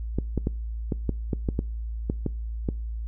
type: clicks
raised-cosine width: 3 ms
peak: -12 dBFS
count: 11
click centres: 0.186 / 0.377 / 0.471 / 0.922 / 1.093 / 1.332 / 1.488 / 1.591 / 2.099 / 2.263 / 2.688 s
effects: noise-tail reverb RT60 0.4 s tail -24 dB re dry + added 56 Hz sine -29 dBFS peak until 3.07 s